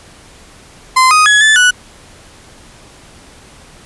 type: tone with pitch steps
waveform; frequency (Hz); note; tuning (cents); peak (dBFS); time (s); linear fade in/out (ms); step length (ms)
35% pulse; 1034 / 1247 / 1685 / 1744 / 1477; C6 / D#6 / G#6 / A6 / F#6; -21 / +3 / +25 / -16 / -3; -4; 0.96-1.71; 10; 150
effects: pink hiss -40 dBFS RMS until 3.85 s + resampled to 24000 Hz